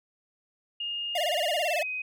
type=tone with pitch glide; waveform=sine; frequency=2836 to 2512 Hz; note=F7 to D#7; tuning=+26 to +16 cents; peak=-30 dBFS; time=0.8-2.02 s; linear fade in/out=5 ms; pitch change=-210 cents; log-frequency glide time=1.58-1.86 s
type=tone with vibrato; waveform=square; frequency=650 Hz; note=E5; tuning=24 cents flat; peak=-27 dBFS; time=1.15-1.83 s; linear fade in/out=5 ms; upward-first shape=sine; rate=18 Hz; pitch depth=180 cents each way
effects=none